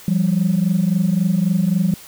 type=tone pair together; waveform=sine; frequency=170.69 / 194.4 Hz; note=F3 / G3; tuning=-39 / -14 cents; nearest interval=major second; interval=225 cents; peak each=-16 dBFS; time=0.08-1.94 s; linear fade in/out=2 ms; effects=tanh soft clip ceiling -9 dBFS + white hiss -41 dBFS RMS until 2.07 s